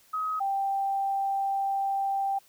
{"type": "tone pair in turn", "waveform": "sine", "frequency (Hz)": [1267, 785.8], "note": ["D#6", "G5"], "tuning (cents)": [31, 4], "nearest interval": "minor sixth", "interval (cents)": 827, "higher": "first", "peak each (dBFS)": [-27, -25], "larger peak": "second", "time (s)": [[0.13, 0.4], [0.4, 2.39]], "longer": "second", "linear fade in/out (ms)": 10, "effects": ["white hiss -60 dBFS RMS until 2.48 s"]}